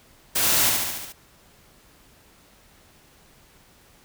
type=noise with echo; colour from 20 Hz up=white; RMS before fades=-22 dBFS; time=0.35-0.7 s; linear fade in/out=10 ms; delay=71 ms; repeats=6; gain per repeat=-3 dB; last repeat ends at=1.126 s; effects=pink hiss -55 dBFS RMS until 4.04 s